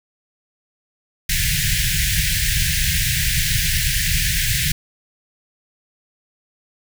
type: band-stop noise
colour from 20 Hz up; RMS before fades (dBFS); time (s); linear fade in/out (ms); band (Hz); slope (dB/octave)
pink; -19; 1.29-4.72; 5; 170 to 1600; 96
effects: none